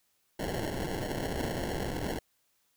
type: noise with sample-and-hold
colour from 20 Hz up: blue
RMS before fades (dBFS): -34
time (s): 0.39-2.19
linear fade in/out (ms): 5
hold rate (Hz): 1225
effects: white hiss -73 dBFS RMS until 2.76 s